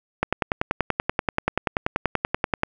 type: click train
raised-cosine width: 0.5 ms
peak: -5 dBFS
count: 26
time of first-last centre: 0.23-2.634 s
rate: 10.4 Hz
effects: none